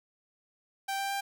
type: tone with pitch steps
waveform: sawtooth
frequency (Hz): 783 / 788 / 793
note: G5 / G5 / G5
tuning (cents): -2 / +9 / +20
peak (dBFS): -27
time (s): 0.88-1.21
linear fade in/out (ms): 10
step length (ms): 110
effects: none